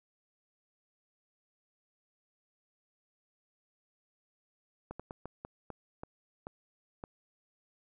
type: slowing click train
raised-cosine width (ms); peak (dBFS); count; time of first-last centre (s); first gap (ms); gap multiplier
1; -27; 9; 4.91-7.039; 86; 1.31
effects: none